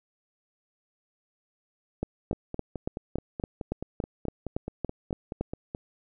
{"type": "two click trains", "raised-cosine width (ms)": 2, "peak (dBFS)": [-15, -20], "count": [13, 17], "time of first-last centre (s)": [[2.03, 5.41], [2.33, 5.749]], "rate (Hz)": [3.55, 4.68], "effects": []}